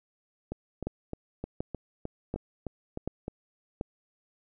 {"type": "two click trains", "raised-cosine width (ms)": 2, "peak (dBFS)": [-18, -21], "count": [5, 10], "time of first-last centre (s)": [[0.87, 3.811], [0.52, 3.281]], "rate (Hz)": [1.36, 3.26], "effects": []}